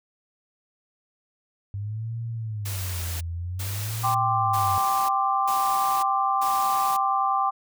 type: tone with vibrato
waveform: sine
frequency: 98.4 Hz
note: G2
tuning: 7 cents sharp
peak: -28 dBFS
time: 1.74-4.78 s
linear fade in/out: 0 ms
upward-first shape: sine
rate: 0.51 Hz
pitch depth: 280 cents each way
type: noise bursts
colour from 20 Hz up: white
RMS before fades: -35 dBFS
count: 5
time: 2.65-6.97 s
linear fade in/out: 10 ms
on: 560 ms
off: 380 ms
type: chord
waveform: sine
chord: G suspended fourth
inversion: none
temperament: just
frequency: 784 / 1045.3 / 1176 Hz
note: G5 / C6 / D6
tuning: 0 / -2 / +2 cents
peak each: -24 / -27 / -24 dBFS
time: 4.03-7.51 s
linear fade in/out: 20 ms
effects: none